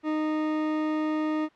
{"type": "tone", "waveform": "40% pulse", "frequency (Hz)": 308.7, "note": "D#4", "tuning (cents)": -14, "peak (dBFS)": -24, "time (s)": [0.03, 1.49], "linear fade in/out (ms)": 50, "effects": ["white hiss -59 dBFS RMS until 1.55 s", "low-pass 2000 Hz 12 dB/octave"]}